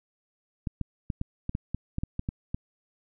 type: clicks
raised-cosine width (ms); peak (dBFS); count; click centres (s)
5; -17; 12; 0.672 / 0.813 / 1.102 / 1.214 / 1.494 / 1.551 / 1.746 / 1.984 / 2.035 / 2.194 / 2.289 / 2.545
effects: none